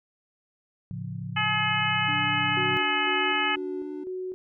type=chord; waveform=sine; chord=A augmented; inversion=none; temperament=equal; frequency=110 / 138.59 / 174.61 Hz; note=A2 / C#3 / E#3; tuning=0 / 0 / 0 cents; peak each=-36 dBFS; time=0.91-2.77 s; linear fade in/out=0 ms
type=harmonic tone; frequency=425.5 Hz; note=G#4; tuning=42 cents sharp; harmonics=2 / 3 / 4 / 5 / 6 / 7; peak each=-30 / -30 / -30 / -30 / -30 / -30 dBFS; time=1.36-3.56 s; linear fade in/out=10 ms
type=tone with pitch glide; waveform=triangle; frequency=291.9 to 296.1 Hz; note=D4 to D4; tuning=-10 to +14 cents; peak=-33 dBFS; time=2.08-4.04 s; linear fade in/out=5 ms; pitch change=+24 cents; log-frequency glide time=3.77-3.9 s
type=tone with tremolo; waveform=sine; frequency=370 Hz; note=F#4; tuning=in tune; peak=-30 dBFS; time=2.57-4.34 s; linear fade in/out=0 ms; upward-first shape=square; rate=2 Hz; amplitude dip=45%
effects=none